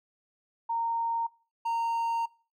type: tone pair in turn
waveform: sine / triangle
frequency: 923 / 923 Hz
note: A#5 / A#5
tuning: -17 / -17 cents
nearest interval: unison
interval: 0 cents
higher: neither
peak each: -27 / -25 dBFS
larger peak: second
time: 0.69-1.27 / 1.65-2.26 s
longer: second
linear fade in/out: 10 ms
effects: noise-tail reverb RT60 0.4 s tail -23 dB re dry